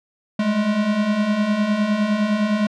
square beating tone pair, 202.7 / 212.5 Hz, G#3 / G#3, -42 / +40 cents, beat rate 9.8 Hz, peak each -25 / -19 dBFS, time 0.39-2.67 s, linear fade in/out 5 ms, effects low-pass 4000 Hz 12 dB/octave

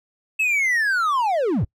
triangle linear sweep, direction down, 2637 to 64 Hz, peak -16 dBFS, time 0.39-1.65 s, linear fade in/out 10 ms, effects noise-tail reverb RT60 0.1 s tail -24 dB re dry

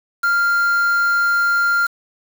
triangle tone with quantisation, 1396.9 Hz, F6, in tune, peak -12 dBFS, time 0.23-1.87 s, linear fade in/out 10 ms, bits 5, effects none

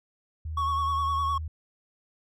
sine tone, 78.7 Hz, D#2, 20 cents sharp, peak -31 dBFS, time 0.45-1.48 s, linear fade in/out 5 ms
triangle tone with vibrato, 1108.7 Hz, C#6, in tune, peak -23 dBFS, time 0.57-1.38 s, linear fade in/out 5 ms, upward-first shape sine, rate 9.8 Hz, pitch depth 31 cents each way
effects none

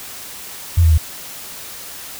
sine tone with pitch steps, 85.8 / 81.2 / 78.8 Hz, F2 / E2 / D#2, -30 / -26 / +23 cents, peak -8 dBFS, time 0.77-0.98 s, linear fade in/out 10 ms, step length 70 ms, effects white hiss -33 dBFS RMS until 2.19 s

